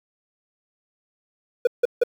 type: tone bursts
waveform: triangle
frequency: 485.9 Hz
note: B4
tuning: 28 cents flat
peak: -11 dBFS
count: 3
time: 1.65-2.036 s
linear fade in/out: 5 ms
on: 22 ms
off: 160 ms
effects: 8-bit